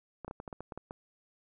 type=clicks; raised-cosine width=1 ms; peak=-27 dBFS; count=10; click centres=0.247 / 0.28 / 0.311 / 0.401 / 0.478 / 0.528 / 0.606 / 0.722 / 0.776 / 0.909 s; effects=none